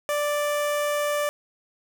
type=tone with notch filter; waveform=sawtooth; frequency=587.3 Hz; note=D5; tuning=in tune; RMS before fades=-25 dBFS; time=0.09-1.29 s; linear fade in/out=0 ms; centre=4300 Hz; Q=1.8; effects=none